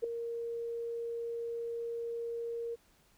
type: tone with ADSR envelope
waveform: sine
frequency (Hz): 466.2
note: A#4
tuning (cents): 0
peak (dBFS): -26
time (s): 0.02-2.76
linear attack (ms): 22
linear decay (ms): 3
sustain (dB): -9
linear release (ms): 23
effects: pink hiss -67 dBFS RMS until 3.17 s